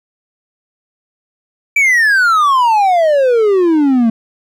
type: exponential sweep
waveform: triangle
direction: down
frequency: 2349 to 221 Hz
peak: -6 dBFS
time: 1.76-4.1 s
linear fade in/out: 5 ms
effects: none